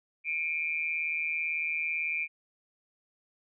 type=tone with amplitude modulation; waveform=sine; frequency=2376 Hz; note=D7; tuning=20 cents sharp; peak=-25 dBFS; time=0.24-2.28 s; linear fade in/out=50 ms; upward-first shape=sine; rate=158 Hz; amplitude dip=80%; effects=none